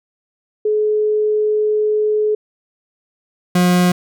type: tone pair in turn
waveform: sine / 40% pulse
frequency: 425.6 / 178.94 Hz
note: G#4 / F3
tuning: +42 / +42 cents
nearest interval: octave + minor third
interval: 1500 cents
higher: first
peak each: -13 / -10 dBFS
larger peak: second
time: 0.65-2.35 / 3.55-3.92 s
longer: first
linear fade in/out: 5 ms
effects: none